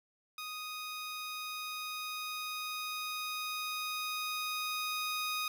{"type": "tone with level ramp", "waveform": "15% pulse", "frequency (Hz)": 1244.5, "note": "D#6", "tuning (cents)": 0, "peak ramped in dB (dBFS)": [-34, -27], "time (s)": [0.38, 5.48], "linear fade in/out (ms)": 2, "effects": []}